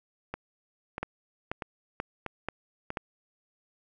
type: two click trains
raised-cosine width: 0.5 ms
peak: -19 / -16 dBFS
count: 5 / 5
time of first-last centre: 0.34-2.904 / 1.03-2.972 s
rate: 1.56 / 2.06 Hz
effects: none